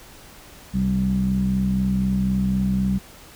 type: tone with low-pass filter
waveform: sawtooth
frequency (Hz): 64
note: C2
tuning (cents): -38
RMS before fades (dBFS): -21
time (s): 0.73-2.99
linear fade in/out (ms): 20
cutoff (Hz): 190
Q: 9
effects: pink hiss -45 dBFS RMS until 3.35 s

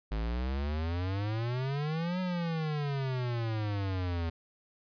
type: exponential two-way sweep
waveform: square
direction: up then down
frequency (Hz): 51.91 to 186 to 81.7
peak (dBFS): -31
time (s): 0.11-4.3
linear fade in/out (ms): 10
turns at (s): 2.2
effects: resampled to 11025 Hz

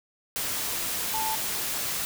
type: tone in noise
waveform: sine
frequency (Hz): 880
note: A5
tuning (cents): 0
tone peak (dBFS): -28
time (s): 1.14-1.35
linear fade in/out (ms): 0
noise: white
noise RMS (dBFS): -30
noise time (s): 0.36-2.05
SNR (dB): -1
effects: none

